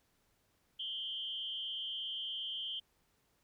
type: tone with amplitude modulation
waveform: sine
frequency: 3136 Hz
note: G7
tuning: in tune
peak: -34 dBFS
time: 0.79-2.8 s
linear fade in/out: 10 ms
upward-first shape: sine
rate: 237 Hz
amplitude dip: 80%
effects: pink hiss -75 dBFS RMS until 3.43 s